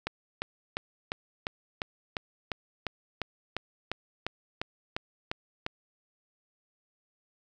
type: click train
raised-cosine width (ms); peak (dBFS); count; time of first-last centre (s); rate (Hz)
0.3; -15; 17; 0.07-5.664; 2.86
effects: none